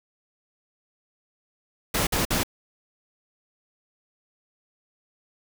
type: noise bursts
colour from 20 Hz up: pink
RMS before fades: -24 dBFS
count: 3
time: 1.94-2.434 s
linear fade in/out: 5 ms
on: 130 ms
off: 52 ms
effects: none